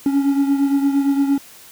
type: beating tone pair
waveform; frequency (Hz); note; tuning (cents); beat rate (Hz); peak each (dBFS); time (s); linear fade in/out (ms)
triangle; 277.2 / 285.9; C#4 / D4; 0 / -46; 8.7; -13 / -20; 0.06-1.38; 2
effects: white hiss -43 dBFS RMS until 1.71 s